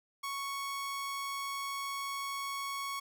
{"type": "tone", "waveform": "sawtooth", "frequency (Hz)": 1108.7, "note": "C#6", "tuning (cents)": 0, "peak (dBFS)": -32, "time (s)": [0.23, 3], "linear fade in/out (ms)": 10, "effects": []}